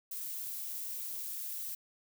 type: noise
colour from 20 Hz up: violet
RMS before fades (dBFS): -40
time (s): 0.11-1.75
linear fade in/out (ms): 5
effects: none

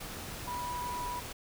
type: tone in noise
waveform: sine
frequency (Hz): 980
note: B5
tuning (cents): -14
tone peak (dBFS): -35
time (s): 0.47-1.2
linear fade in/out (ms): 10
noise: pink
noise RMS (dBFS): -42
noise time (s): 0-1.33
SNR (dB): +4
effects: none

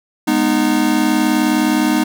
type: chord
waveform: square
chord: G# minor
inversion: none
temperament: equal with one note detuned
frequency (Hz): 207.7 / 246.9 / 307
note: G#3 / B3 / D#4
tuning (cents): 0 / 0 / -23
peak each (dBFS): -21 / -18 / -16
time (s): 0.27-2.04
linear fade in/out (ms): 10
effects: none

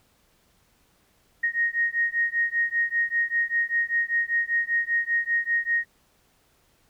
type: beating tone pair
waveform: sine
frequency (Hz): 1864.7 / 1869.8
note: A#6 / A#6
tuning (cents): 0 / +5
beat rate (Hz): 5.1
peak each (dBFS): -25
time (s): 1.43-5.85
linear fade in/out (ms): 10
effects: pink hiss -64 dBFS RMS until 6.89 s

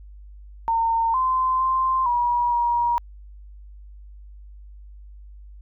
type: tone with pitch steps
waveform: sine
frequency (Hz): 913 / 1034 / 1045 / 962 / 952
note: A#5 / C6 / C6 / B5 / A#5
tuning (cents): -36 / -21 / -2 / -46 / +36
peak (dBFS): -18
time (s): 0.68-2.98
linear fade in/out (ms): 0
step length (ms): 460
effects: added 50 Hz sine -40 dBFS peak until 5.61 s

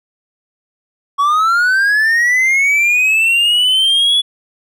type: linear sweep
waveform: triangle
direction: up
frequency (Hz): 1108.7 to 3421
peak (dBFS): -8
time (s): 1.18-4.22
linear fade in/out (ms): 20
effects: none

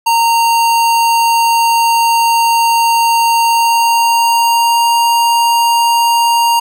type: tone with pitch glide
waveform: square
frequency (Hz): 924 to 934.7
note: A#5 to A#5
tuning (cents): -16 to +4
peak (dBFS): -9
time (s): 0.06-6.6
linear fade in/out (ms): 10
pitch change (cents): +20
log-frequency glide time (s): 3.41-4.84
effects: none

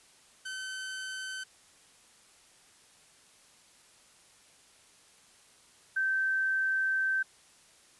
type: tone pair in turn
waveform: sawtooth / sine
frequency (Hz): 1531 / 1551.5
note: G6 / G6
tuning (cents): -41 / -18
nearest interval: unison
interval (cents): 23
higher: second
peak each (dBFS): -33 / -26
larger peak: second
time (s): 0.45-1.44 / 5.96-7.23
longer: second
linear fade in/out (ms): 10
effects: white hiss -60 dBFS RMS until 7.99 s + resampled to 24000 Hz

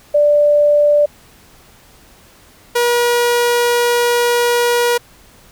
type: tone pair in turn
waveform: sine / sawtooth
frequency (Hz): 588 / 480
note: D5 / B4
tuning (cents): +2 / -49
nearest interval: major third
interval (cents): 351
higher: first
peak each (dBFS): -8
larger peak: neither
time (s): 0.14-1.06 / 2.75-4.98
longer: second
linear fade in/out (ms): 10
effects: pink hiss -46 dBFS RMS until 5.51 s

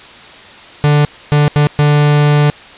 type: tone bursts at uneven times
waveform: 45% pulse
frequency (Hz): 147.3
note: D3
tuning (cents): +6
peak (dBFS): -7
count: 4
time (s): 0.84-1.05 / 1.32-1.48 / 1.56-1.67 / 1.79-2.5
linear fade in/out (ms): 0
effects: white hiss -35 dBFS RMS until 2.77 s + resampled to 8000 Hz

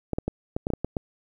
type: clicks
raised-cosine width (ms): 2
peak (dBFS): -13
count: 9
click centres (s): 0.133 / 0.185 / 0.28 / 0.565 / 0.669 / 0.703 / 0.736 / 0.846 / 0.968
effects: 9-bit

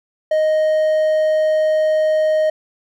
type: tone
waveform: triangle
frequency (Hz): 622.3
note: D#5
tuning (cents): 0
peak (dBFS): -11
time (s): 0.31-2.5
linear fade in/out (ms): 5
effects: none

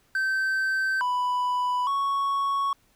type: tone with pitch steps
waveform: triangle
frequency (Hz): 1549 / 991 / 1110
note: G6 / B5 / C#6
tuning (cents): -21 / +6 / +2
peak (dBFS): -21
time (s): 0.15-2.73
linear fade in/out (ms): 2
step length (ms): 860
effects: pink hiss -64 dBFS RMS until 2.95 s

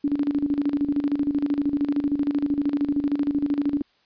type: tone with tremolo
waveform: sine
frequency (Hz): 287.2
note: D4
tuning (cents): -39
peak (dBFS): -18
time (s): 0.04-3.82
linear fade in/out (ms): 5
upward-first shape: square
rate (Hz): 13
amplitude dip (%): 70
effects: white hiss -63 dBFS RMS until 4.05 s + resampled to 11025 Hz

